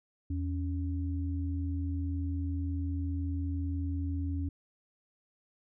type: tone pair together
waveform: sine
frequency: 82.8 / 279.1 Hz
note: E2 / C#4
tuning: +8 / +12 cents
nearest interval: octave + major sixth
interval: 2104 cents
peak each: -31 / -37 dBFS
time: 0.3-4.49 s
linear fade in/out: 5 ms
effects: none